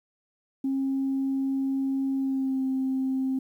sine tone with pitch glide, 269.6 to 263.7 Hz, C#4 to C4, -48 to +14 cents, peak -23 dBFS, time 0.64-3.39 s, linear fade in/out 5 ms, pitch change -38 cents, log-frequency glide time 2.17-2.64 s, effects tanh soft clip ceiling -20 dBFS + 10-bit

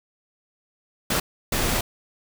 pink noise bursts at uneven times, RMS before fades -23 dBFS, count 2, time 1.1-1.2 / 1.52-1.81 s, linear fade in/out 5 ms, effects none

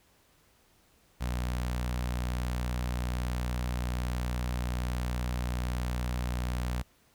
sawtooth tone with notch filter, 61.2 Hz, B1, 15 cents flat, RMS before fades -32 dBFS, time 1.2-6.83 s, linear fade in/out 20 ms, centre 370 Hz, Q 1.4, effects pink hiss -65 dBFS RMS until 7.14 s

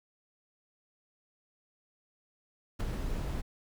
brown noise with ADSR envelope, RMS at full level -27 dBFS, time 2.79-3.42 s, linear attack 17 ms, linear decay 5 ms, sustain -7 dB, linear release 19 ms, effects none

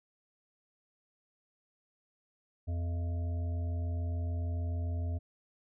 harmonic tone with a mistuned harmonic, 85.4 Hz, F2, 38 cents flat, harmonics 1 / 3 / 5 / 7 / 8, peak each -31 / -46 / -54 / -51 / -53 dBFS, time 2.67-5.19 s, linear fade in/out 20 ms, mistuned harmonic 7, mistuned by +53 cents, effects none

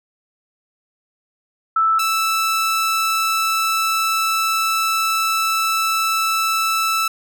sine / sawtooth tone pair in turn, 1318.5 / 1318.5 Hz, E6 / E6, 0 / 0 cents, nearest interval unison, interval 0 cents, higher neither, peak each -13 dBFS, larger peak neither, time 1.76-1.99 / 1.99-7.08 s, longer second, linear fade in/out 5 ms, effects none

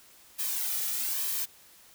blue noise with flanger, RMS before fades -31 dBFS, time 0.38-1.46 s, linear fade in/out 20 ms, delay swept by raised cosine 1.4 to 1.92 ms, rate 1.1 Hz, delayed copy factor -0.5, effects white hiss -56 dBFS RMS until 1.94 s

